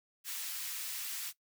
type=high-pass noise; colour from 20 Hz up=white; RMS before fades=-40 dBFS; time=0.24-1.33 s; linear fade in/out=50 ms; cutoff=1600 Hz; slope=12 dB/octave; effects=noise-tail reverb RT60 0.1 s tail -17 dB re dry